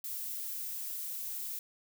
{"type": "noise", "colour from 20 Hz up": "violet", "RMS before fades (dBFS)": -39, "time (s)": [0.04, 1.59], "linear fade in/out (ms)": 2, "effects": []}